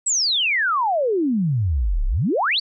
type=exponential two-way sweep; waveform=sine; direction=down then up; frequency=8100 to 30.95 to 4783 Hz; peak=-17 dBFS; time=0.06-2.6 s; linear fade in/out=10 ms; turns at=2.06 s; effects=none